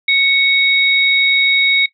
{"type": "tone pair together", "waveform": "sine", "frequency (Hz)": [2217, 3776], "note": ["C#7", "A#7"], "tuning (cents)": [0, 22], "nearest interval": "major sixth", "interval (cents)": 922, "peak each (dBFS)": [-11, -16], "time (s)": [0.08, 1.86], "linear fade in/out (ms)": 5, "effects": ["noise-tail reverb RT60 0.1 s tail -18 dB re dry"]}